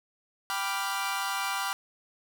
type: chord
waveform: sawtooth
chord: G dominant seventh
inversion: none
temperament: equal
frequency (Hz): 784 / 987.8 / 1174.7 / 1396.9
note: G5 / B5 / D6 / F6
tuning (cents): 0 / 0 / 0 / 0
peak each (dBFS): -31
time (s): 0.5-1.73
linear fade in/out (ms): 0
effects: none